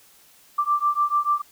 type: beating tone pair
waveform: sine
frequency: 1173 / 1179.8 Hz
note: D6 / D6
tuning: -2 / +8 cents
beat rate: 6.8 Hz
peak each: -22 dBFS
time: 0.58-1.42 s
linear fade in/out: 10 ms
effects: white hiss -54 dBFS RMS until 1.51 s